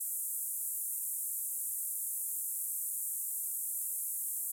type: band-pass noise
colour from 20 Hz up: white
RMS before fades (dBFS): -37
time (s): 0-4.52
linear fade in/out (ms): 10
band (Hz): 8000 to 14000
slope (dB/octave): 48
effects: none